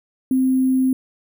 sine tone with sample-and-hold, 260.5 Hz, C4, 7 cents flat, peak -14 dBFS, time 0.31-0.93 s, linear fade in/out 2 ms, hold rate 11025 Hz, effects none

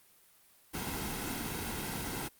pink noise with comb filter, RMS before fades -37 dBFS, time 0.73-2.29 s, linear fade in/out 20 ms, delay 1.7 ms, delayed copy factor -0.6, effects white hiss -63 dBFS RMS until 2.39 s + Opus 32 kbps

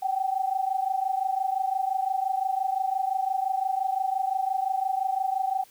sine tone pair together, 758.2 / 784 Hz, F#5 / G5, +42 / 0 cents, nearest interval minor second, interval 58 cents, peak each -26 / -28 dBFS, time 0.02-5.64 s, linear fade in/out 10 ms, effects white hiss -56 dBFS RMS until 5.7 s

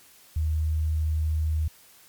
sine tone, 78 Hz, D#2, 5 cents sharp, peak -22 dBFS, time 0.36-1.68 s, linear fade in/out 5 ms, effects white hiss -54 dBFS RMS until 2.08 s + MP3 96 kbps

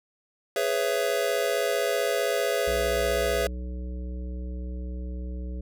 square chord, C# minor seventh, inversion second, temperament just, 415.8 / 498.9 / 554.4 / 665.2 Hz, G#4 / B4 / C#5 / E5, +2 / +17 / 0 / +16 cents, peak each -30 dBFS, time 0.56-3.47 s, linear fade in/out 2 ms
harmonic tone, 61.8 Hz, B1, 2 cents sharp, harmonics 1 / 3 / 5 / 7 / 9, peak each -31 / -41 / -45 / -48 / -50 dBFS, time 2.67-5.61 s, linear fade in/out 5 ms
effects none

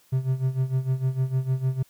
triangle tone with tremolo, 130.81 Hz, C3, in tune, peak -17 dBFS, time 0.12-1.83 s, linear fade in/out 10 ms, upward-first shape sine, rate 6.6 Hz, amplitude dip 80%, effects white hiss -60 dBFS RMS until 1.89 s

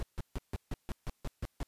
brown noise bursts, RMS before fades -35 dBFS, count 10, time 0-1.63 s, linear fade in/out 0 ms, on 28 ms, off 150 ms, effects white hiss -75 dBFS RMS until 1.67 s + resampled to 32000 Hz

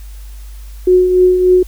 sine tone with tremolo, 365.4 Hz, F#4, 22 cents flat, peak -4 dBFS, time 0.87-1.63 s, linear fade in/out 5 ms, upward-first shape triangle, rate 3.4 Hz, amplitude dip 55%, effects added 50 Hz sine -28 dBFS peak until 1.67 s + white hiss -45 dBFS RMS until 1.67 s

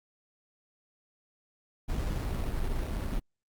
brown noise with sample-and-hold, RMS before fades -31 dBFS, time 1.88-3.2 s, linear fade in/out 20 ms, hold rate 3150 Hz, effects Opus 48 kbps

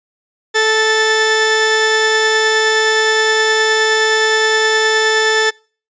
sawtooth tone pair together, 437.6 / 1760 Hz, A4 / A6, -9 / 0 cents, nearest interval 2 octaves, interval 2409 cents, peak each -10 dBFS, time 0.54-5.51 s, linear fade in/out 20 ms, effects noise-tail reverb RT60 0.4 s tail -26 dB re dry + resampled to 16000 Hz

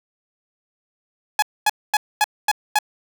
sawtooth tone bursts, 843 Hz, G#5, 26 cents sharp, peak -10 dBFS, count 6, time 1.39-2.788 s, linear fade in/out 2 ms, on 33 ms, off 240 ms, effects none

